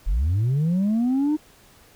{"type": "linear sweep", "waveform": "sine", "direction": "up", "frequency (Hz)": [35.96, 311.1], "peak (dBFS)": -16, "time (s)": [0.06, 1.37], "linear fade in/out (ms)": 20, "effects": ["tanh soft clip ceiling -17 dBFS", "pink hiss -53 dBFS RMS until 1.95 s"]}